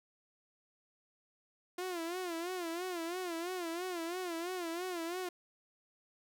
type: tone with vibrato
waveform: sawtooth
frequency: 349.2 Hz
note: F4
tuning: in tune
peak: -33 dBFS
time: 1.78-5.29 s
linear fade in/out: 5 ms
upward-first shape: sine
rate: 3 Hz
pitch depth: 110 cents each way
effects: none